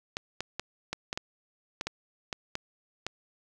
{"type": "clicks", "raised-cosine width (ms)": 0.2, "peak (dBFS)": -15, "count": 11, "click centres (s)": [0.169, 0.406, 0.596, 0.93, 1.129, 1.175, 1.811, 1.87, 2.328, 2.554, 3.066], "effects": []}